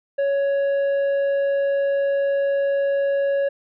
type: tone with tanh clipping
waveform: sine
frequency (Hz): 557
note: C#5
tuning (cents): +8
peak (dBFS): -19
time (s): 0.18-3.49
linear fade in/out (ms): 10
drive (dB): 6
effects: none